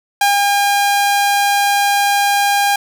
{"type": "tone with ADSR envelope", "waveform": "sawtooth", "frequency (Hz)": 807, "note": "G#5", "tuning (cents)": -50, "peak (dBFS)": -6, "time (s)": [0.21, 2.76], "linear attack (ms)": 4, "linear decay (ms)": 150, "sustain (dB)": -2, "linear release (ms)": 4, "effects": []}